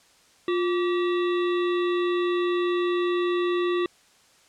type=harmonic tone with a mistuned harmonic; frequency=385 Hz; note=G4; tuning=31 cents flat; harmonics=1 / 3 / 5 / 7 / 9 / 10; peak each=-22 / -32 / -36 / -39 / -41 / -42 dBFS; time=0.48-3.86 s; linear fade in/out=2 ms; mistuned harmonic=1; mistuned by=-150 cents; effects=white hiss -58 dBFS RMS until 4.48 s + low-pass 8000 Hz 12 dB/octave